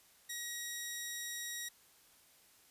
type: tone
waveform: 10% pulse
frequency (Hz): 1900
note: A#6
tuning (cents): +33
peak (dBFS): -31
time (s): 0.29-1.69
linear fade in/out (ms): 10
effects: white hiss -65 dBFS RMS until 2.7 s + resampled to 32000 Hz